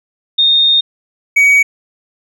sine / triangle tone pair in turn, 3677 / 2258 Hz, A#7 / C#7, -24 / +31 cents, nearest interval minor sixth, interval 845 cents, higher first, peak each -7 / -4 dBFS, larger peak second, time 0.38-0.81 / 1.36-1.63 s, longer first, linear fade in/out 10 ms, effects none

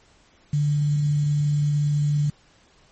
sine tone with quantisation, 146.83 Hz, D3, in tune, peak -18 dBFS, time 0.53-2.3 s, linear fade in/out 5 ms, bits 7, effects pink hiss -57 dBFS RMS until 2.91 s + MP3 32 kbps

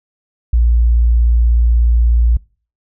sine tone, 58.27 Hz, A#1, in tune, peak -8 dBFS, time 0.53-2.37 s, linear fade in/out 5 ms, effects noise-tail reverb RT60 0.4 s tail -24 dB re dry

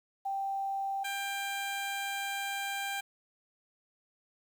sine / 15% pulse tone pair in turn, 784 / 793.6 Hz, G5 / G5, 0 / +21 cents, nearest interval unison, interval 21 cents, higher second, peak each -31 / -27 dBFS, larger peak second, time 0.25-1.04 / 1.04-3.01 s, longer second, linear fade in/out 10 ms, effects 10-bit

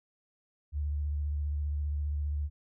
sine tone with vibrato, 73.42 Hz, D2, in tune, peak -29 dBFS, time 0.72-2.5 s, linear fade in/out 50 ms, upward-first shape triangle, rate 15 Hz, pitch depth 42 cents each way, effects none

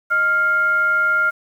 sine tone with frequency modulation, 1396.9 Hz, F6, in tune, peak -14 dBFS, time 0.1-1.31 s, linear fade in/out 20 ms, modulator 774 Hz, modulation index 0.3, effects 8-bit

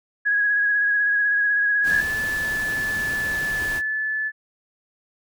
sine tone with vibrato, 1661.2 Hz, G#6, in tune, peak -17 dBFS, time 0.25-2.02 s, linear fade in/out 20 ms, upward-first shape sine, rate 16 Hz, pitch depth 23 cents each way
pink noise, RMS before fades -34 dBFS, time 1.83-3.82 s, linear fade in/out 50 ms
sine tone, 1735 Hz, A6, 25 cents flat, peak -22 dBFS, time 1.88-4.32 s, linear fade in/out 50 ms
effects none

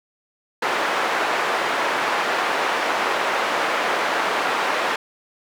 white band-pass noise, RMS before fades -22 dBFS, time 0.62-4.96 s, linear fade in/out 5 ms, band 450 to 1500 Hz, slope 12 dB/octave, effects none

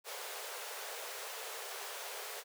pink high-pass noise, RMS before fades -44 dBFS, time 0.04-2.44 s, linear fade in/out 50 ms, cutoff 400 Hz, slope 96 dB/octave, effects none

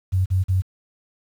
sine tone bursts, 93.4 Hz, F#2, 17 cents sharp, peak -16 dBFS, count 3, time 0.12-0.622 s, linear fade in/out 20 ms, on 140 ms, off 41 ms, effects 8-bit

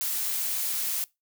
blue noise, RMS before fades -29 dBFS, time 0.01-1.04 s, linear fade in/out 0 ms, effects noise-tail reverb RT60 0.2 s tail -22 dB re dry

